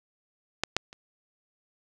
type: clicks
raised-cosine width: 0.2 ms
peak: -8 / -6 / -28 dBFS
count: 3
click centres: 0.636 / 0.766 / 0.929 s
effects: none